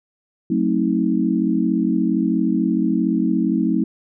sine chord, F# diminished seventh, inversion none, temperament just, 185 / 222 / 266.4 / 319.7 Hz, F#3 / A3 / C4 / Eb4, 0 / +16 / +31 / +47 cents, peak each -22 / -21 / -22 / -21 dBFS, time 0.5-3.84 s, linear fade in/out 5 ms, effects none

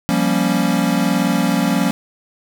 square chord, G half-diminished seventh, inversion third, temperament equal, 174.61 / 196 / 233.1 / 277.2 Hz, F3 / G3 / Bb3 / Db4, 0 / 0 / 0 / 0 cents, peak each -21 dBFS, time 0.09-1.91 s, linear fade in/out 0 ms, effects none

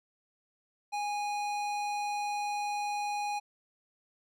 sine tone with hard clipping, 825 Hz, G#5, 12 cents flat, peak -33 dBFS, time 0.92-3.4 s, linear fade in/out 20 ms, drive 16 dB, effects none

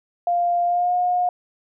sine tone with pitch glide, 698.5 to 717.7 Hz, F5 to F5, 0 to +47 cents, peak -17 dBFS, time 0.27-1.29 s, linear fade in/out 2 ms, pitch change +47 cents, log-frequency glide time 0.65-0.94 s, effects none

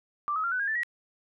sine tone with pitch steps, 1176 / 1275.1 / 1382.4 / 1498.9 / 1625.1 / 1762 / 1910.4 Hz, D6 / D#6 / F6 / F#6 / G#6 / A6 / A#6, +2 / +42 / -18 / +22 / -38 / +2 / +42 cents, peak -26 dBFS, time 0.28-0.833 s, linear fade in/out 0 ms, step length 79 ms, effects none

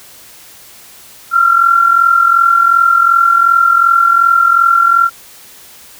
sine tone with amplitude modulation, 1372 Hz, F6, 31 cents flat, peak -3 dBFS, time 1.31-5.1 s, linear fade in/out 50 ms, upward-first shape sine, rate 42.7 Hz, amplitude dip 65%, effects white hiss -38 dBFS RMS until 5.99 s

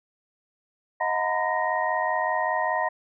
sine tone cluster, 630 / 726 / 921 / 1006 / 1869 Hz, D#5 / F#5 / A#5 / B5 / A#6, +21 / -33 / -21 / +32 / +4 cents, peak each -29 dBFS, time 1-2.89 s, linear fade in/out 10 ms, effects none

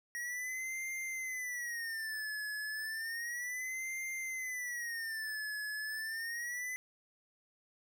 square tone with vibrato, 1891 Hz, A#6, 24 cents sharp, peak -38 dBFS, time 0.15-6.76 s, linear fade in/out 0 ms, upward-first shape sine, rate 0.32 Hz, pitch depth 180 cents each way, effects none

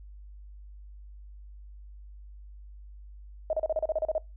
sine tone bursts, 629 Hz, D#5, 19 cents sharp, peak -24 dBFS, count 11, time 3.5-4.181 s, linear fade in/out 2 ms, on 31 ms, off 34 ms, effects noise-tail reverb RT60 0.2 s tail -22 dB re dry + added 50 Hz sine -44 dBFS peak until 4.36 s

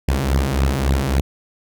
sawtooth beating tone pair, 65.8 / 69.4 Hz, C2 / C#2, +10 / +3 cents, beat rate 3.6 Hz, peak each -15 dBFS, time 0.08-1.21 s, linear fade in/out 5 ms, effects none

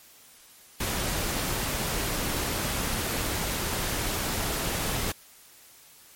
pink noise, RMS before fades -29 dBFS, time 0.8-5.12 s, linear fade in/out 5 ms, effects white hiss -53 dBFS RMS until 6.15 s + MP3 64 kbps

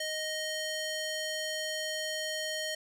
square tone with band-pass filter, 622.3 Hz, D#5, in tune, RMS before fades -35 dBFS, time 0-2.75 s, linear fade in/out 5 ms, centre 4400 Hz, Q 0.62, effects none

